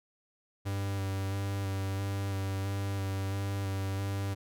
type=tone with vibrato; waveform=45% pulse; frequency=98 Hz; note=G2; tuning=in tune; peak=-31 dBFS; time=0.65-4.35 s; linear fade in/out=20 ms; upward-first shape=square; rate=1.5 Hz; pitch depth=15 cents each way; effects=none